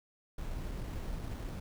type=noise with sample-and-hold; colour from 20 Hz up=brown; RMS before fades=-39 dBFS; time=0.38-1.6 s; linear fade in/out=5 ms; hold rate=4900 Hz; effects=none